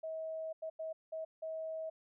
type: tone bursts at uneven times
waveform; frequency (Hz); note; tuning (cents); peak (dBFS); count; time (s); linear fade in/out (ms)
sine; 640; D#5; +49; -38; 5; 0.03-0.53 / 0.62-0.7 / 0.79-0.93 / 1.12-1.25 / 1.42-1.9; 10
effects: none